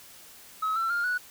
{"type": "tone with pitch steps", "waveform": "sine", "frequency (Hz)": [1282, 1342.6, 1406.1, 1472.6], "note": ["E6", "E6", "F6", "F#6"], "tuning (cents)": [-49, 31, 11, -9], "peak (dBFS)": -23, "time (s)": [0.62, 1.18], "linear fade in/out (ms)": 10, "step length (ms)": 140, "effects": ["tanh soft clip ceiling -23 dBFS", "white hiss -50 dBFS RMS until 1.3 s"]}